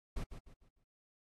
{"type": "noise with echo", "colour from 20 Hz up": "brown", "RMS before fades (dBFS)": -37, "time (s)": [0.16, 0.24], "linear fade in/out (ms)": 10, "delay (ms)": 150, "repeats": 4, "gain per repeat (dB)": -9, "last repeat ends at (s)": 0.84, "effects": ["AAC 32 kbps"]}